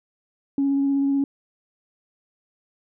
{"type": "tone with vibrato", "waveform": "sine", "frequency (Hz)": 277.2, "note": "C#4", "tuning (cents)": 0, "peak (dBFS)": -17, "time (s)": [0.58, 1.24], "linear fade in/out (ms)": 2, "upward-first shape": "sine", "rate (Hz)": 16, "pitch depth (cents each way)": 12, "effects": ["tanh soft clip ceiling -14 dBFS"]}